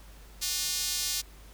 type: tone with high-pass filter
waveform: square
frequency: 163.7 Hz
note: E3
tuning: 12 cents flat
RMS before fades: -31 dBFS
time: 0.41-1.22 s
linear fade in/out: 20 ms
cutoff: 4800 Hz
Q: 1.3
effects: added 50 Hz sine -48 dBFS peak until 1.53 s + pink hiss -55 dBFS RMS until 1.53 s